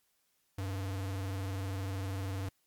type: tone with vibrato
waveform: square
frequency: 96.3 Hz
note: G2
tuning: 30 cents flat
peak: -35 dBFS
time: 0.58-2.49 s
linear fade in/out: 5 ms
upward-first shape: square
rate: 20 Hz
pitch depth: 65 cents each way
effects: white hiss -75 dBFS RMS until 2.66 s + MP3 96 kbps